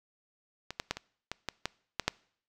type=clicks; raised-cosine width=0.2 ms; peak=-20 / -15 / -12 / -21 / -17 / -15 / -13 / -12 / -8 dBFS; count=9; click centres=0.706 / 0.799 / 0.91 / 0.97 / 1.316 / 1.487 / 1.656 / 1.997 / 2.08 s; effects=noise-tail reverb RT60 0.6 s tail -24 dB re dry